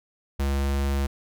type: tone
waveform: square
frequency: 69.3 Hz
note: C#2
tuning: in tune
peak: -23 dBFS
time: 0.39-1.07 s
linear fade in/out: 10 ms
effects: none